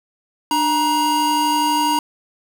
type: tone pair together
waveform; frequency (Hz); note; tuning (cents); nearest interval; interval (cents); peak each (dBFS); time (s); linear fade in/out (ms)
square; 298.6 / 948; D4 / A#5; +29 / +29; octave + minor sixth; 2000; -23 / -17; 0.51-1.99; 2
effects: none